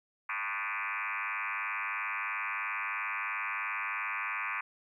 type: tone with frequency modulation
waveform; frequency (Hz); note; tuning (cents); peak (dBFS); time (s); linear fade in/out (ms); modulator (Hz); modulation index
sine; 1760; A6; 0; -32; 0.29-4.61; 5; 103; 7.4
effects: 12-bit